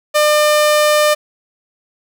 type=tone; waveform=sawtooth; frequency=600 Hz; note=D5; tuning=37 cents sharp; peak=-6 dBFS; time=0.14-1.15 s; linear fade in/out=20 ms; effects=none